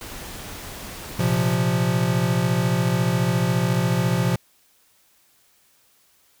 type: noise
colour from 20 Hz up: pink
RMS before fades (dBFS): -36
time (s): 0.01-1.55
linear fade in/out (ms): 2
type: chord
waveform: square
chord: Bb suspended second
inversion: none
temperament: equal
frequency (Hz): 116.54 / 130.81 / 174.61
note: Bb2 / C3 / F3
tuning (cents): 0 / 0 / 0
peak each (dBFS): -25 / -24 / -23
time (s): 1.19-4.36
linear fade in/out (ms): 5
effects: white hiss -60 dBFS RMS until 6.4 s